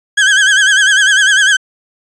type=tone with vibrato; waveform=35% pulse; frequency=1600 Hz; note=G6; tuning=35 cents sharp; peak=-5 dBFS; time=0.17-1.57 s; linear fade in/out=10 ms; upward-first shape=sine; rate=10 Hz; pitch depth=94 cents each way; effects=resampled to 22050 Hz